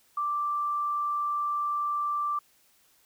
sine tone, 1174.7 Hz, D6, in tune, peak -26 dBFS, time 0.17-2.39 s, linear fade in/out 5 ms, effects white hiss -64 dBFS RMS until 3.05 s

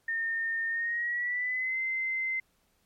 sine tone with pitch glide, 1823 to 2070 Hz, A#6 to C7, -39 to -19 cents, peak -28 dBFS, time 0.08-2.4 s, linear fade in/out 5 ms, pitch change +220 cents, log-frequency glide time 0.69-1.79 s, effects pink hiss -71 dBFS RMS until 2.85 s + MP3 64 kbps

